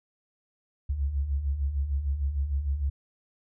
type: beating tone pair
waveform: sine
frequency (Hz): 65 / 71.6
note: C2 / D2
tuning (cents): -11 / -43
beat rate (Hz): 6.6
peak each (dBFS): -33 / -26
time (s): 0.89-2.9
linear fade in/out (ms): 10
effects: none